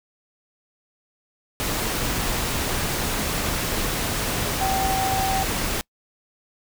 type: tone in noise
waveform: sine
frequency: 769 Hz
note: G5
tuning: 33 cents flat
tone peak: -22 dBFS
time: 4.61-5.43 s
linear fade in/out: 0 ms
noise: pink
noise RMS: -25 dBFS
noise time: 1.6-5.81 s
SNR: 0 dB
effects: noise-tail reverb RT60 0.1 s tail -26 dB re dry